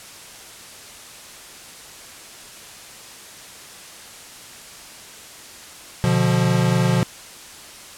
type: chord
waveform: square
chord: B diminished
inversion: none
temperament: equal with one note detuned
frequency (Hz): 123.47 / 146.83 / 176.03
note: B2 / D3 / F3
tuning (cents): 0 / 0 / +14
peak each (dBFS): -20 / -24 / -20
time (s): 6.04-7.03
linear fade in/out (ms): 0
effects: white hiss -40 dBFS RMS until 7.97 s + low-pass 10000 Hz 12 dB/octave